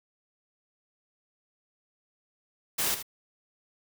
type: noise with echo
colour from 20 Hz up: white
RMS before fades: -28 dBFS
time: 2.78-2.95 s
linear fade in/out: 10 ms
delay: 78 ms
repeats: 1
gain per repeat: -10 dB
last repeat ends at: 3.028 s
effects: none